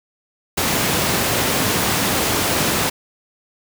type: high-pass noise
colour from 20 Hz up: pink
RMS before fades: -19 dBFS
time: 0.57-2.9 s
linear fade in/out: 10 ms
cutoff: 110 Hz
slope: 12 dB/octave
effects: none